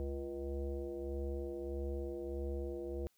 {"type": "tone with frequency modulation", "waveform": "sine", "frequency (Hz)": 207.7, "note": "G#3", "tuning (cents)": 0, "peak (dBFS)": -37, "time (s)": [0, 3.07], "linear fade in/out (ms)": 0, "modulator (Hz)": 139, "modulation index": 2.3, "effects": ["white hiss -75 dBFS RMS until 3.17 s"]}